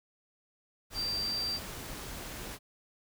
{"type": "tone in noise", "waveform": "sine", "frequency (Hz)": 4699, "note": "D8", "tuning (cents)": 0, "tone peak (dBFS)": -31, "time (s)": [0.94, 1.6], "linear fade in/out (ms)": 50, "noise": "pink", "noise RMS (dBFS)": -42, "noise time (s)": [0.9, 2.59], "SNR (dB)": 8, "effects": []}